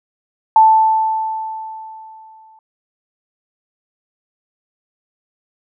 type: tone with exponential decay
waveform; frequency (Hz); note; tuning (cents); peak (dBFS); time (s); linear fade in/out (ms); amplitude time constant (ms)
sine; 880; A5; 0; -4; 0.56-2.59; 2; 440
effects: none